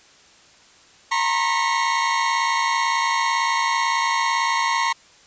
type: tone cluster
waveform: 40% pulse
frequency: 925 / 983 / 1074 / 1953 / 2206 Hz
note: A#5 / B5 / C6 / B6 / C#7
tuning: -14 / -8 / +45 / -20 / -9 cents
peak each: -22 / -29 / -22 / -27 / -28 dBFS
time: 1.11-4.93 s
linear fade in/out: 10 ms
effects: white hiss -51 dBFS RMS until 5.26 s + resampled to 16000 Hz